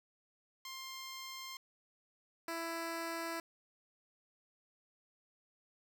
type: tone pair in turn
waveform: 10% pulse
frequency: 1057 / 332 Hz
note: C6 / E4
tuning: +17 / +12 cents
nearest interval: octave + minor sixth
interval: 2005 cents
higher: first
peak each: -36 / -30 dBFS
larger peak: second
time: 0.65-1.57 / 2.48-3.4 s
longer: neither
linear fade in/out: 2 ms
effects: none